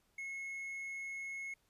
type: tone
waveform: triangle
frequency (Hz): 2177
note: C#7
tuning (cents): -32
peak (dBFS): -39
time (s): 0.18-1.54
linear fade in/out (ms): 5
effects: pink hiss -75 dBFS RMS until 1.69 s + resampled to 32000 Hz